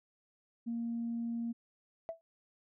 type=tone; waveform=sine; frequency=233.1 Hz; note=A#3; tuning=in tune; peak=-33 dBFS; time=0.66-1.53 s; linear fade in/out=20 ms
type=tone with exponential decay; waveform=sine; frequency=659.3 Hz; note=E5; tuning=in tune; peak=-32 dBFS; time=2.09-2.21 s; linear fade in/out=0 ms; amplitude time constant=24 ms
effects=tanh soft clip ceiling -29 dBFS